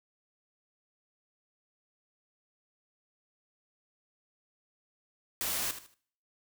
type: noise with echo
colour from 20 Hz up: white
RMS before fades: -33 dBFS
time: 5.41-5.71 s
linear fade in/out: 0 ms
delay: 77 ms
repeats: 3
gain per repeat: -11 dB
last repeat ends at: 5.941 s
effects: noise-tail reverb RT60 0.6 s tail -24 dB re dry